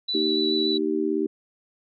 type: tone with vibrato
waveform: sine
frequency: 3951 Hz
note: B7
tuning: in tune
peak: -24 dBFS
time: 0.08-0.78 s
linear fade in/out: 10 ms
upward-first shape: sine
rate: 7 Hz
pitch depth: 11 cents each way
type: chord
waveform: sine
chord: Eb major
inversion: second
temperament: just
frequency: 233.3 / 311.1 / 388.9 Hz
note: Bb3 / Eb4 / G4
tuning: +2 / 0 / -14 cents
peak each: -30 / -25 / -25 dBFS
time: 0.14-1.27 s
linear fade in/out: 10 ms
effects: none